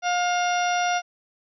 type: harmonic tone with a mistuned harmonic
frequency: 711 Hz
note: F5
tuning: 31 cents sharp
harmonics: 1 / 2 / 3 / 4 / 5 / 6 / 7 / 8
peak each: -22 / -28 / -33 / -33 / -37 / -43 / -43 / -34 dBFS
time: 0.02-1.02 s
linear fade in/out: 50 ms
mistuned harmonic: 4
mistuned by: -40 cents
effects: none